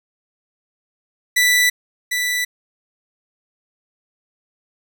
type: tone with echo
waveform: sawtooth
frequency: 1975.5 Hz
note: B6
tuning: in tune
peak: -9 dBFS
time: 1.36-1.7 s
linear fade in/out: 10 ms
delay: 750 ms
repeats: 1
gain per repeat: -6 dB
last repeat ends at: 2.45 s
effects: none